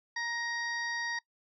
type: harmonic tone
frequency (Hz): 939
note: A#5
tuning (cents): +12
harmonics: 1 / 2 / 4 / 5 / 6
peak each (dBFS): -40 / -34 / -47 / -44 / -47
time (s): 0.16-1.19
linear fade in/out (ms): 5
effects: noise-tail reverb RT60 0.1 s tail -22 dB re dry